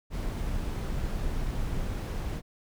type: noise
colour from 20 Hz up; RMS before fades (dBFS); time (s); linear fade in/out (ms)
brown; -31; 0.1-2.42; 50
effects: none